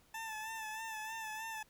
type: tone with vibrato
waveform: 20% pulse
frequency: 880 Hz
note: A5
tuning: in tune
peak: -36 dBFS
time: 0.14-1.63 s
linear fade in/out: 5 ms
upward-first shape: sine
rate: 3.2 Hz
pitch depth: 41 cents each way
effects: pink hiss -68 dBFS RMS until 1.69 s